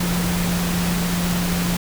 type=tone in noise; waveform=sine; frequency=175.5 Hz; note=F3; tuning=9 cents sharp; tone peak=-20 dBFS; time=0-1.77 s; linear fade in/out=5 ms; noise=pink; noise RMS=-25 dBFS; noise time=0-1.77 s; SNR=+2 dB; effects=none